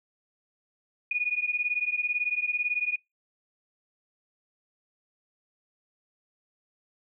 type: beating tone pair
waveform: sine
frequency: 2448 / 2466 Hz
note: D#7 / D#7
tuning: -29 / -16 cents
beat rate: 18 Hz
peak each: -28 dBFS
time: 1.11-2.96 s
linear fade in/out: 5 ms
effects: noise-tail reverb RT60 0.2 s tail -25 dB re dry